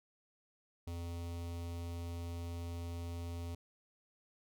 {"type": "tone with notch filter", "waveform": "square", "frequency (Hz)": 85.4, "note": "F2", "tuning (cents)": -38, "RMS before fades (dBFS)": -42, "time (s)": [0.87, 3.55], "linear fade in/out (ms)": 5, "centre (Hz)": 1600, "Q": 1.5, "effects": []}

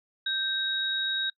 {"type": "tone pair together", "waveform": "sine", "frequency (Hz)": [1568, 3792], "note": ["G6", "A#7"], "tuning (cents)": [0, 29], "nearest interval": "octave + minor third", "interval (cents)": 1529, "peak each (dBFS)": [-31, -28], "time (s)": [0.26, 1.3], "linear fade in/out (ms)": 5, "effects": ["noise-tail reverb RT60 0.1 s tail -24 dB re dry"]}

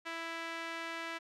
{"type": "tone with band-pass filter", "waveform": "sawtooth", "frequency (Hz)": 330.9, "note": "E4", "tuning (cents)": 7, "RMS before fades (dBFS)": -41, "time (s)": [0.05, 1.19], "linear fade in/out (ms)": 20, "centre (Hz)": 2000, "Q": 1.2, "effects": []}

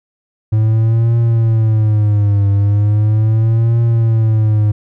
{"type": "tone with vibrato", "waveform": "triangle", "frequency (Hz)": 108, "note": "A2", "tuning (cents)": -32, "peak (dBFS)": -7, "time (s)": [0.52, 4.72], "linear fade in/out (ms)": 10, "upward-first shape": "triangle", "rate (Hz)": 0.38, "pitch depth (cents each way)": 140, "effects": []}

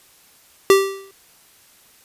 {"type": "tone with exponential decay", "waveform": "square", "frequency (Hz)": 390.1, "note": "G4", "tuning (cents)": -8, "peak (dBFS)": -7, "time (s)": [0.7, 1.11], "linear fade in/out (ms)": 1, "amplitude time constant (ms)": 89, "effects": ["white hiss -52 dBFS RMS until 2.04 s", "resampled to 32000 Hz"]}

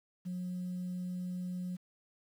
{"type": "tone", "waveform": "sine", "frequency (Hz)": 180.7, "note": "F#3", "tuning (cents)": -41, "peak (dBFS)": -34, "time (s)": [0.25, 1.77], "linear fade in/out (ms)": 20, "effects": ["tanh soft clip ceiling -33 dBFS", "10-bit"]}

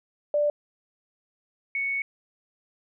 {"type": "tone pair in turn", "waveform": "sine", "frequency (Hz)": [589, 2218], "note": ["D5", "C#7"], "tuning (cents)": [5, 0], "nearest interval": "octave + major seventh", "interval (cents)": 2295, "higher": "second", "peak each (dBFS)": [-20, -25], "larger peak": "first", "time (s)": [[0.34, 0.5], [1.75, 2.02]], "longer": "second", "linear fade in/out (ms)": 2, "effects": []}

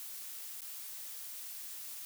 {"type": "noise with dropouts", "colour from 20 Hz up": "blue", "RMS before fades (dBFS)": -45, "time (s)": [0, 2.05], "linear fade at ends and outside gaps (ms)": 0, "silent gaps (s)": [0.607, 0.618], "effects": []}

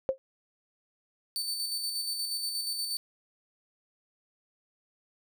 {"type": "tone with exponential decay", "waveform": "sine", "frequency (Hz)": 531, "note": "C5", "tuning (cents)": 25, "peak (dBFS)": -19, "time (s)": [0.09, 0.18], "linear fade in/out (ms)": 0, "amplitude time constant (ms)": 18}
{"type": "tone with tremolo", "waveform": "sawtooth", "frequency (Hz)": 4540, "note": "C#8", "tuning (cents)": 41, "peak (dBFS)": -27, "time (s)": [1.36, 2.97], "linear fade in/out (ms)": 0, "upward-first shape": "square", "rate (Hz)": 8.4, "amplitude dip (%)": 35}
{"effects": []}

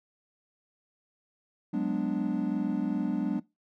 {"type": "chord", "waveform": "triangle", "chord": "G# half-diminished seventh", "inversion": "third", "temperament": "equal", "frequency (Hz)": [185, 207.7, 246.9, 293.7], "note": ["F#3", "G#3", "B3", "D4"], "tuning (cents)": [0, 0, 0, 0], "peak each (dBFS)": [-31, -30, -31, -29], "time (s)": [1.73, 3.4], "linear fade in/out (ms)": 10, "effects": ["noise-tail reverb RT60 0.2 s tail -19 dB re dry"]}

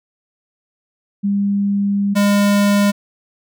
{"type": "tone pair in turn", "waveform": ["sine", "square"], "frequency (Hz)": [200.7, 203], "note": ["G3", "G#3"], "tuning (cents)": [41, -39], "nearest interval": "unison", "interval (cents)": 20, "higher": "second", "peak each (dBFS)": [-14, -12], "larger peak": "second", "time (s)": [[1.23, 2.15], [2.15, 2.92]], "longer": "first", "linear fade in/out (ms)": 20, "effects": []}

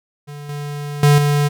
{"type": "tone with level steps", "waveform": "square", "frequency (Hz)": 145.6, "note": "D3", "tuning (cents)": -15, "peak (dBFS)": [-31, -25, -9, -14], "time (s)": [0.27, 1.49], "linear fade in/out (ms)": 20, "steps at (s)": [0.49, 1.03, 1.18], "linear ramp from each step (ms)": 2, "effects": []}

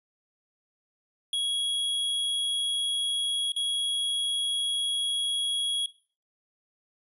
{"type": "tone with dropouts", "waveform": "square", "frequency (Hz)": 3322, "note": "G#7", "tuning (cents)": 0, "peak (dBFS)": -26, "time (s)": [1.33, 5.86], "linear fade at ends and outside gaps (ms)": 2, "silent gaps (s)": [3.52, 3.563], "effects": ["noise-tail reverb RT60 0.4 s tail -17 dB re dry", "resampled to 24000 Hz"]}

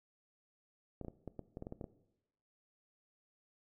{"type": "clicks", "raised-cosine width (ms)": 2, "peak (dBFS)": -30, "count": 11, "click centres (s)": [1.013, 1.048, 1.083, 1.277, 1.393, 1.571, 1.624, 1.669, 1.724, 1.812, 1.842], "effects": ["noise-tail reverb RT60 0.9 s tail -17 dB re dry"]}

